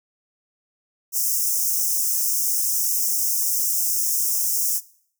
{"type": "high-pass noise", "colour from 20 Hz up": "white", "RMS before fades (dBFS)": -22, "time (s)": [1.12, 4.81], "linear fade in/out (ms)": 50, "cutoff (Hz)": 5300, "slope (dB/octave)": 96, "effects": ["noise-tail reverb RT60 0.6 s tail -20 dB re dry"]}